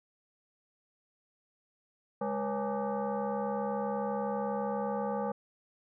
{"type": "tone with frequency modulation", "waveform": "sine", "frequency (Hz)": 138.59, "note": "C#3", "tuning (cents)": 0, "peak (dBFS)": -30, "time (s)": [2.21, 5.32], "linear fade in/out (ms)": 5, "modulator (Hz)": 345, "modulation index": 2.5, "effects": []}